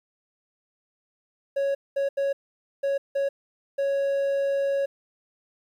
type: tone bursts at uneven times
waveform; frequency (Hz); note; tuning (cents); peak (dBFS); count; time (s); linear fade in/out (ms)
triangle; 554.4; C#5; 0; -20; 6; 1.56-1.75 / 1.96-2.09 / 2.17-2.33 / 2.83-2.98 / 3.15-3.29 / 3.78-4.86; 10
effects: 10-bit